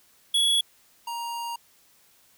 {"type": "tone pair in turn", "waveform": "square", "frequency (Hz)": [3368, 938], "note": ["G#7", "A#5"], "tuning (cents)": [24, 11], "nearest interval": "octave + minor seventh", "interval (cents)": 2213, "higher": "first", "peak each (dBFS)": [-20, -31], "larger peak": "first", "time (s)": [[0.34, 0.61], [1.07, 1.56]], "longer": "second", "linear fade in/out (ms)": 5, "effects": ["white hiss -60 dBFS RMS until 2.37 s"]}